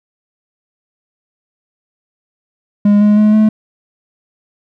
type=tone with pitch steps; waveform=triangle; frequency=205.4 / 208.7 / 212.2 / 215.6 Hz; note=G#3 / G#3 / G#3 / A3; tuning=-19 / +9 / +38 / -35 cents; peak=-4 dBFS; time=2.85-3.49 s; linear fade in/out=5 ms; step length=160 ms; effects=none